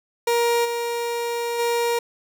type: tone with level steps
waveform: 30% pulse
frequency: 471.5 Hz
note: A#4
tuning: 20 cents sharp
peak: -15 / -21 / -17 dBFS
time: 0.27-1.99 s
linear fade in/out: 5 ms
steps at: 0.64 / 1.58 s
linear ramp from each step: 20 ms
effects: none